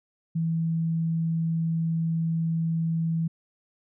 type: tone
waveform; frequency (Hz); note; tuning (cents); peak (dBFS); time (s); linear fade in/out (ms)
sine; 163.9; E3; -10; -23; 0.35-3.28; 10
effects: none